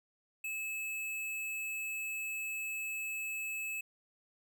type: tone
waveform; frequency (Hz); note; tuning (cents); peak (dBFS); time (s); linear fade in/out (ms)
square; 2600; E7; -24; -37; 0.44-3.81; 5
effects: none